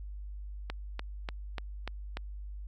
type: click train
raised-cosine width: 0.3 ms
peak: -20 dBFS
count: 6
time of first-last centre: 0.7-2.171 s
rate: 3.4 Hz
effects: added 50 Hz sine -39 dBFS peak until 2.67 s